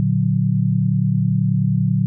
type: chord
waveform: sine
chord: Bb augmented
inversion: none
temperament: equal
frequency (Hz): 116.54 / 146.83 / 185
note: Bb2 / D3 / F#3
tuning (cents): 0 / 0 / 0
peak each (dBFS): -19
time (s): 0-2.06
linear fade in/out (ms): 0
effects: none